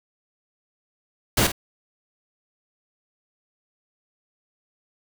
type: noise with echo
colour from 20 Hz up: pink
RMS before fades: -19 dBFS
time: 1.37-1.47 s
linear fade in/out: 5 ms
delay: 49 ms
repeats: 1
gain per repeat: -9 dB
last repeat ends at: 1.519 s
effects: none